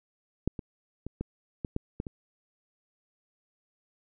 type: clicks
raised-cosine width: 3 ms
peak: -13 / -23 / -23 / -19 / -19 / -16 / -19 / -24 dBFS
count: 8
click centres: 0.476 / 0.592 / 1.066 / 1.21 / 1.648 / 1.764 / 2.001 / 2.068 s
effects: none